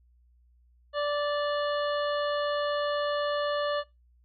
harmonic tone with a mistuned harmonic, 584 Hz, D5, 10 cents flat, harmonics 1 / 2 / 3 / 5 / 6 / 7, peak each -27 / -33 / -37 / -41 / -43 / -44 dBFS, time 0.93-3.84 s, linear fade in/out 50 ms, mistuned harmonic 7, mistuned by +62 cents, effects noise-tail reverb RT60 0.2 s tail -20 dB re dry + added 60 Hz sine -59 dBFS peak until 4.24 s

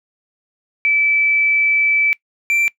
sine / triangle tone pair in turn, 2312 / 2347 Hz, D7 / D7, -28 / -2 cents, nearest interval unison, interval 26 cents, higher second, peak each -12 dBFS, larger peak neither, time 0.85-2.13 / 2.5-2.68 s, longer first, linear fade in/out 0 ms, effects noise-tail reverb RT60 0.1 s tail -22 dB re dry

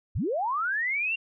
sine linear sweep, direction up, 49 to 2794 Hz, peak -25 dBFS, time 0.15-1.16 s, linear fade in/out 10 ms, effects none

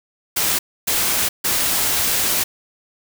white noise bursts at uneven times, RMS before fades -19 dBFS, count 3, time 0.36-0.59 / 0.87-1.29 / 1.44-2.44 s, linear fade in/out 10 ms, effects none

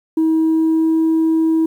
sine tone with pitch glide, 320 to 322.4 Hz, D#4 to E4, +49 to -38 cents, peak -10 dBFS, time 0.17-1.66 s, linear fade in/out 5 ms, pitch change +13 cents, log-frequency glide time 0.34-1 s, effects tanh soft clip ceiling -10 dBFS + 8-bit

